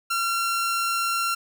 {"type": "tone", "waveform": "sawtooth", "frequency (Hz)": 1368, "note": "F6", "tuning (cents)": -36, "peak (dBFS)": -19, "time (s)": [0.1, 1.35], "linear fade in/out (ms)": 10, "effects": []}